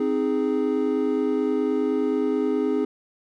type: chord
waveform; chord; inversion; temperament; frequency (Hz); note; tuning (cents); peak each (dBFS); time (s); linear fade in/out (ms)
triangle; Ab major; first; equal; 261.6 / 311.1 / 415.3; C4 / Eb4 / Ab4; 0 / 0 / 0; -23 / -24 / -22; 0-2.85; 5
effects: none